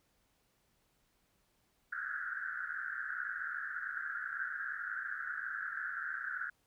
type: band-pass noise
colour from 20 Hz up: pink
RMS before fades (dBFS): -40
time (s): 1.92-6.5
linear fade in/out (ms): 5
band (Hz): 1400 to 1700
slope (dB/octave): 96
effects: pink hiss -75 dBFS RMS until 6.66 s